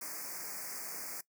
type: band-stop noise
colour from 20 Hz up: white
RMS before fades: -42 dBFS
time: 0.01-1.21 s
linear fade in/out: 5 ms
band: 2400 to 4700 Hz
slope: 96 dB/octave
effects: noise-tail reverb RT60 0.1 s tail -19 dB re dry + high-pass 200 Hz 12 dB/octave